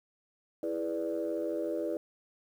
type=chord; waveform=sine; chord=E dominant seventh; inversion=none; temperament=equal; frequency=329.6 / 415.3 / 493.9 / 587.3 Hz; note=E4 / G#4 / B4 / D5; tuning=0 / 0 / 0 / 0 cents; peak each=-34 / -38 / -36 / -35 dBFS; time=0.63-1.97 s; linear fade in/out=2 ms; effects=tanh soft clip ceiling -23 dBFS + 10-bit